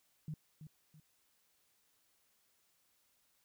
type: tone with echo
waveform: sine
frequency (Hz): 154.1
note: D#3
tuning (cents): -16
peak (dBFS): -39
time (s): 0.28-0.34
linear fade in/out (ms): 2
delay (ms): 330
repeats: 2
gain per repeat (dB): -9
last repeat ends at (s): 1
effects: white hiss -75 dBFS RMS until 3.44 s